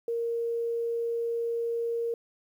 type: tone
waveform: sine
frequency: 465.6 Hz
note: A#4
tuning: 2 cents flat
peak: -27 dBFS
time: 0.08-2.14 s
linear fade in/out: 2 ms
effects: 10-bit